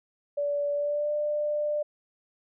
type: tone with pitch glide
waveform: sine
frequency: 577 to 595.3 Hz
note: D5 to D5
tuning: -31 to +23 cents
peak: -25 dBFS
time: 0.37-1.83 s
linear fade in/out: 10 ms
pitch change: +54 cents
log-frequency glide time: 0.73-1.12 s
effects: none